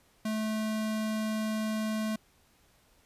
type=tone; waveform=square; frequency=217.1 Hz; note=A3; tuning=23 cents flat; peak=-30 dBFS; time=0.25-2.16 s; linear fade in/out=5 ms; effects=pink hiss -65 dBFS RMS until 3.05 s + resampled to 32000 Hz